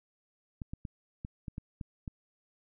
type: clicks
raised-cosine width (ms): 5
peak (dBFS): -26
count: 8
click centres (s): 0.618 / 0.735 / 0.852 / 1.249 / 1.482 / 1.581 / 1.812 / 2.078
effects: none